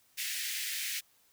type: high-pass noise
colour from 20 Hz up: pink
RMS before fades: -36 dBFS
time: 0.17-1.01 s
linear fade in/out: 20 ms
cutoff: 1800 Hz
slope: 48 dB/octave
effects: white hiss -67 dBFS RMS until 1.32 s